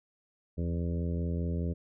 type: harmonic tone with a mistuned harmonic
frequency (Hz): 84.9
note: F2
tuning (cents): -48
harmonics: 1 / 2 / 3 / 4 / 5 / 6 / 7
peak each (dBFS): -31 / -34 / -40 / -44 / -43 / -46 / -49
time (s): 0.57-1.74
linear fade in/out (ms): 20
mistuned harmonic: 1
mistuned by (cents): -79
effects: none